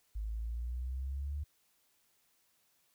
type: exponential sweep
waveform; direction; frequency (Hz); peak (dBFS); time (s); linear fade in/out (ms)
sine; up; 51.91 to 74.1; -35; 0.15-1.44; 10
effects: white hiss -73 dBFS RMS until 2.94 s